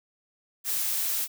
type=noise; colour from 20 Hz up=blue; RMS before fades=-28 dBFS; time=0.64-1.28 s; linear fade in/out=50 ms; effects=none